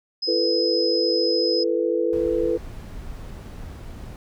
sine tone, 5070 Hz, D#8, 32 cents sharp, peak -23 dBFS, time 0.22-1.64 s, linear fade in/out 10 ms
sine chord, E suspended fourth, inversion none, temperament equal with one note detuned, 337.5 / 440 / 493.9 Hz, E4 / A4 / B4, +41 / 0 / 0 cents, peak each -24 / -24 / -23 dBFS, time 0.27-2.58 s, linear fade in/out 20 ms
brown noise, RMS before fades -36 dBFS, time 2.13-4.16 s, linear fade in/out 0 ms
effects none

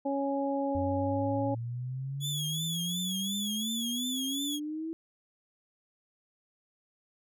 harmonic tone, 277.2 Hz, C#4, in tune, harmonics 1 / 2 / 3, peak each -31 / -32 / -35 dBFS, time 0.05-1.55 s, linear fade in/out 10 ms
sine exponential sweep, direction up, 89.3 to 329.1 Hz, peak -33 dBFS, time 0.75-4.93 s, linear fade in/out 0 ms
sawtooth tone with vibrato, 3377 Hz, G#7, 28 cents sharp, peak -30 dBFS, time 2.2-4.6 s, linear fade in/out 50 ms, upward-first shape triangle, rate 2.8 Hz, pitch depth 93 cents each way
effects none

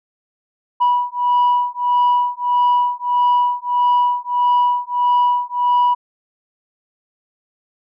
sine beating tone pair, 977 / 978.6 Hz, B5 / B5, -19 / -16 cents, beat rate 1.6 Hz, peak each -15 dBFS, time 0.8-5.95 s, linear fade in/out 20 ms, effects tanh soft clip ceiling -9 dBFS

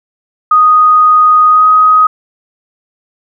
sine tone with pitch glide, 1243 to 1256.7 Hz, D#6 to D#6, -2 to +17 cents, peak -3 dBFS, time 0.51-2.07 s, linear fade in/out 5 ms, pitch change +19 cents, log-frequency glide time 1.49-1.66 s, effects none

